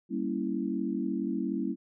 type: chord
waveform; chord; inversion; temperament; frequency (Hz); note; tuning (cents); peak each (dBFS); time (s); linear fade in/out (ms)
sine; G diminished seventh; none; equal; 196 / 233.1 / 277.2 / 329.6; G3 / Bb3 / Db4 / Fb4; 0 / 0 / 0 / 0; -34; 0.09-1.76; 50
effects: none

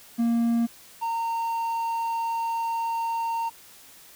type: tone pair in turn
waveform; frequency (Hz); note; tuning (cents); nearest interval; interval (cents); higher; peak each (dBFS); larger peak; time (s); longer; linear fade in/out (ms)
triangle; 233.1 / 918.2; A#3 / A#5; 0 / -26; 2 octaves; 2374; second; -18 / -23; first; 0.18-0.67 / 1.01-3.5; second; 20
effects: white hiss -50 dBFS RMS until 4.15 s

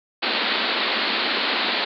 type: band-pass noise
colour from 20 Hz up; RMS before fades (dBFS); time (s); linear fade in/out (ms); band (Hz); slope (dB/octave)
white; -23; 0.22-1.85; 10; 200 to 4500; 96
effects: none

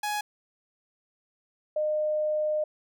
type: tone pair in turn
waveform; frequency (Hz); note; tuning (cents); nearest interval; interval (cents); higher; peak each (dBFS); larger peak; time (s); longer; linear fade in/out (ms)
sawtooth / sine; 836 / 610.2; G#5 / D#5; +11 / -34; perfect fourth; 545; first; -24; neither; 0.03-0.21 / 1.76-2.64; second; 5
effects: none

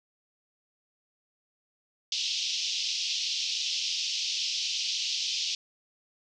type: band-pass noise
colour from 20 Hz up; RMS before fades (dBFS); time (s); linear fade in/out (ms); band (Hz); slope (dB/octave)
white; -31; 2.12-5.55; 2; 2700 to 5800; 48
effects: none

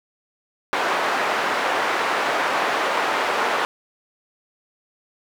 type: band-pass noise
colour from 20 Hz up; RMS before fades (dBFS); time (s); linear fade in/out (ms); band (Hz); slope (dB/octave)
white; -22; 0.73-3.65; 0; 450 to 1400; 12
effects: none

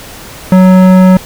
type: tone with tanh clipping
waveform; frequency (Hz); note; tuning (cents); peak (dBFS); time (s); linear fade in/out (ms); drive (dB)
sine; 185.7; F#3; +7; -3; 0.52-1.17; 2; 16
effects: pink hiss -29 dBFS RMS until 1.25 s

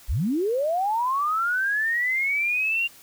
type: linear sweep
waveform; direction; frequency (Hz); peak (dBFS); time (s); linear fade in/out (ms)
sine; up; 34.94 to 2800; -21; 0.08-2.88; 20
effects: white hiss -50 dBFS RMS until 3.02 s

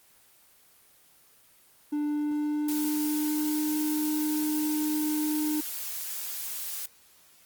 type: tone with pitch glide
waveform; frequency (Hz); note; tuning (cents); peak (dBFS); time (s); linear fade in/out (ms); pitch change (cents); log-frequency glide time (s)
triangle; 296 to 304.1; D4 to D#4; +14 to -40; -24; 1.92-5.61; 10; +46; 2.05-3.69
type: noise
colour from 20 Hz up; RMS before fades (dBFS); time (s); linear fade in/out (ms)
blue; -35; 2.68-6.86; 5
effects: white hiss -59 dBFS RMS until 7.45 s + Opus 24 kbps

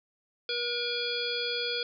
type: harmonic tone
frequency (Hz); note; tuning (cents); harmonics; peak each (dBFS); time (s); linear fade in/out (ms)
480; B4; -49; 1 / 3 / 5 / 7 / 9 / 10; -35 / -38 / -38 / -34 / -37 / -37; 0.49-1.83; 2
effects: none

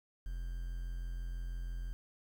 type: tone with quantisation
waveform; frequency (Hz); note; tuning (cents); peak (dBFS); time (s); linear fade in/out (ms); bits
triangle; 43.06; F1; -24; -35; 0.26-1.93; 0; 10
effects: none

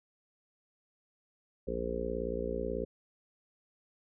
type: harmonic tone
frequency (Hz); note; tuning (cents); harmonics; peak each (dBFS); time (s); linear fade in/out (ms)
58.27; A#1; 0; 1 / 3 / 4 / 5 / 6 / 7 / 8 / 9; -40 / -43 / -42 / -45 / -46 / -38 / -39 / -39; 1.67-2.85; 10
effects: none

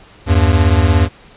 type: beating tone pair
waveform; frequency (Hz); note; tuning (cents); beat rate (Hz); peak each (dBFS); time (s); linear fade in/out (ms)
square; 79.4 / 96.4; D#2 / G2; +36 / -28; 17; -12 / -13; 0.26-1.09; 50
effects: pink hiss -43 dBFS RMS until 1.36 s + resampled to 8000 Hz

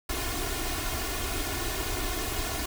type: noise with comb filter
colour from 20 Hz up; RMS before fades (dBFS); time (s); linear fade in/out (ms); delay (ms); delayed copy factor
pink; -31; 0.09-2.66; 5; 2.8; +1
effects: none

